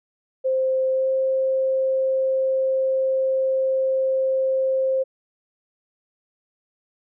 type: tone with pitch glide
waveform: sine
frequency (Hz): 523.3 to 527.9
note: C5 to C5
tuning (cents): 0 to +15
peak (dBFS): -18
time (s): 0.44-5.04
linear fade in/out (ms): 20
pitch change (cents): +15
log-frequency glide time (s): 0.92-1.09
effects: none